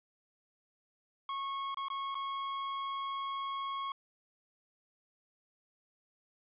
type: tone with dropouts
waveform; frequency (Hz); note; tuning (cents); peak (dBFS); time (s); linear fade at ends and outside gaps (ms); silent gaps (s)
45% pulse; 1096; C#6; -20; -35; 1.29-3.92; 2; 1.745-1.771 / 1.884-1.901 / 2.145-2.152
effects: resampled to 8000 Hz + 12-bit